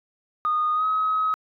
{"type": "tone with pitch glide", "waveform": "sine", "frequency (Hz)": [1231, 1272.9], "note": ["D#6", "D#6"], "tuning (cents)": [-19, 39], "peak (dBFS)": -19, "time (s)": [0.45, 1.34], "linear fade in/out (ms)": 0, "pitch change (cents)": 58, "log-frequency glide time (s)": [0.74, 0.85], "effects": ["tanh soft clip ceiling -15 dBFS"]}